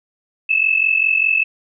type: tone pair together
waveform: sine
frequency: 2592 / 2637 Hz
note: E7 / E7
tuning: -30 / 0 cents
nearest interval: unison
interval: 30 cents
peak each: -16 dBFS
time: 0.49-1.44 s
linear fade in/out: 10 ms
effects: none